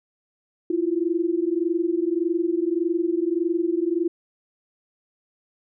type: tone pair together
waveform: sine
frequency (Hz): 329.6 / 351.3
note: E4 / F4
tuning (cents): 0 / +10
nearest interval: minor second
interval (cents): 110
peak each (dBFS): -23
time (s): 0.7-4.08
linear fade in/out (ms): 5
effects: none